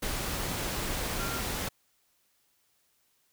sine tone in noise, 1382 Hz, F6, 19 cents flat, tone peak -38 dBFS, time 1.19-1.41 s, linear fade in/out 10 ms, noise pink, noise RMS -33 dBFS, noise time 0.02-1.69 s, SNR -8 dB, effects white hiss -71 dBFS RMS until 3.32 s

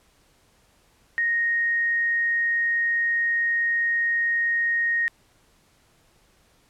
sine tone, 1864.7 Hz, A#6, in tune, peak -20 dBFS, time 1.18-5.08 s, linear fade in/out 0 ms, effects pink hiss -61 dBFS RMS until 6.69 s + low-pass 12000 Hz 12 dB/octave

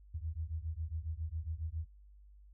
sine beating tone pair, 77 / 84.3 Hz, D#2 / E2, -17 / +39 cents, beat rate 7.3 Hz, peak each -39 / -40 dBFS, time 0.14-1.86 s, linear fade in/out 10 ms, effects added 50 Hz sine -55 dBFS peak until 2.53 s

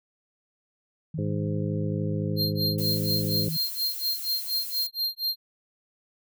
sine tone with pitch glide, 157.3 to 160.51 Hz, D#3 to E3, +19 to -46 cents, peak -29 dBFS, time 1.14-3.57 s, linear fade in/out 5 ms, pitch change +35 cents, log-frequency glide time 2.56-3.34 s
harmonic tone, 103.83 Hz, G#2, in tune, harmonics 1 / 2 / 3 / 4 / 5, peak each -30 / -33 / -35 / -36 / -37 dBFS, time 1.18-3.49 s, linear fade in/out 5 ms
square tone with tremolo, 4193 Hz, C8, 3 cents sharp, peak -24 dBFS, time 2.36-5.36 s, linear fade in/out 50 ms, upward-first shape sine, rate 4.2 Hz, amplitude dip 100%
violet noise, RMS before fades -35 dBFS, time 2.78-4.87 s, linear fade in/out 5 ms
effects none

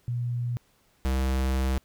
sine / square tone pair in turn, 120.8 / 65.64 Hz, B2 / C2, -38 / +6 cents, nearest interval major seventh, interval 1056 cents, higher first, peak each -26 / -24 dBFS, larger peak second, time 0.08-0.57 / 1.05-1.78 s, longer second, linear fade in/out 0 ms, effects pink hiss -65 dBFS RMS until 1.84 s

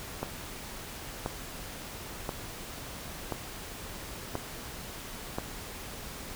click train, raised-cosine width 1 ms, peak -17 dBFS, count 6, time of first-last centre 0.23-5.385 s, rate 0.97 Hz, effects pink hiss -42 dBFS RMS until 6.35 s

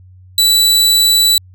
sawtooth tone, 3956 Hz, B7, 2 cents sharp, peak -5 dBFS, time 0.38-1.38 s, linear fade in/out 2 ms, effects added 92 Hz sine -38 dBFS peak until 1.54 s

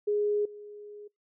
sine tone with level steps, 415.3 Hz, G#4, in tune, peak -24 / -42 dBFS, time 0.07-1.08 s, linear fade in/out 10 ms, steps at 0.45 s, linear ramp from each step 5 ms, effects noise-tail reverb RT60 0.2 s tail -26 dB re dry

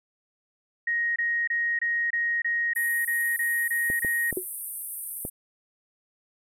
sine tone bursts, 1876 Hz, A#6, 11 cents sharp, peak -23 dBFS, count 11, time 0.87-4.31 s, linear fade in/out 5 ms, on 290 ms, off 25 ms
white band-pass noise, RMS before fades -36 dBFS, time 2.75-5.3 s, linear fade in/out 10 ms, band 8800 to 14000 Hz, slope 96 dB/octave
clicks, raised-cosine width 2 ms, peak -20 dBFS, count 4, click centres 3.901 / 4.048 / 4.327 / 5.251 s
sine tone with exponential decay, 370 Hz, F#4, in tune, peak -21 dBFS, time 4.37-4.45 s, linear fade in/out 2 ms, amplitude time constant 16 ms
effects none

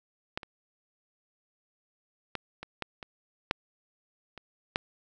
clicks, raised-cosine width 0.3 ms, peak -15 / -26 / -16 / -23 / -16 / -24 / -9 / -27 / -10 dBFS, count 9, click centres 0.375 / 0.432 / 2.353 / 2.63 / 2.823 / 3.028 / 3.511 / 4.377 / 4.759 s, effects none

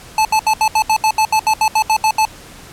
square tone bursts, 870 Hz, A5, 20 cents flat, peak -11 dBFS, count 15, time 0.18-2.252 s, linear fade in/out 2 ms, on 70 ms, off 73 ms, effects pink hiss -38 dBFS RMS until 2.72 s + low-pass 12000 Hz 12 dB/octave

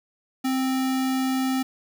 sine tone with sample-and-hold, 261.6 Hz, C4, in tune, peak -21 dBFS, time 0.44-1.63 s, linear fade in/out 10 ms, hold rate 1050 Hz, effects none

